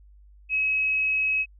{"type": "tone", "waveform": "sine", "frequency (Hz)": 2559, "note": "D#7", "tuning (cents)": 48, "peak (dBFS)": -21, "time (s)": [0.49, 1.46], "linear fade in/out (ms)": 50, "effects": ["added 50 Hz sine -49 dBFS peak until 1.59 s"]}